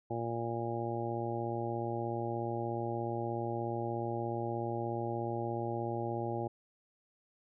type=harmonic tone; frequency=116.8 Hz; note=A#2; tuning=4 cents sharp; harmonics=1 / 2 / 3 / 4 / 5 / 6 / 7; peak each=-39 / -43 / -38 / -44 / -42 / -45 / -40 dBFS; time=0.1-6.48 s; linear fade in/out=10 ms; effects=none